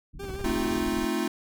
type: low-pass noise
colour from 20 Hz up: pink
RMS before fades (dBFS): -43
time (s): 0.13-0.85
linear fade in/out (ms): 20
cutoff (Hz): 300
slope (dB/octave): 48
type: tone with vibrato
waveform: 40% pulse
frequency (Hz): 388.5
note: G4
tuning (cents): -16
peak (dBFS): -35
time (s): 0.19-0.81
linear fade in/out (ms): 10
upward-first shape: triangle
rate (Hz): 5.9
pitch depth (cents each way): 61
type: noise with tremolo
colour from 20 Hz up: brown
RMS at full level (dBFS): -35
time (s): 0.23-1.05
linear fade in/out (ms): 5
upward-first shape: square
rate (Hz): 19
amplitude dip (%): 75
type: chord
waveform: square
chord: F dominant seventh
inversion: first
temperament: equal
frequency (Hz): 220 / 261.6 / 311.1 / 349.2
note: A3 / C4 / Eb4 / F4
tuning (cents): 0 / 0 / 0 / 0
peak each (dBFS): -32 / -33 / -32 / -31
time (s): 0.44-1.28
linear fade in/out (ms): 5
effects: none